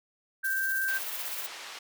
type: tone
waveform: sine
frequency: 1568 Hz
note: G6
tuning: in tune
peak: -27 dBFS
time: 0.43-0.99 s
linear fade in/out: 20 ms
type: noise with tremolo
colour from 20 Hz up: violet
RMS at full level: -35 dBFS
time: 0.44-1.47 s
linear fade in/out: 10 ms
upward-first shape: square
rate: 16 Hz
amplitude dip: 35%
type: band-pass noise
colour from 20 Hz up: white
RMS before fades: -43 dBFS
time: 0.88-1.79 s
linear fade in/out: 5 ms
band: 560 to 4200 Hz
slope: 12 dB/octave
effects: none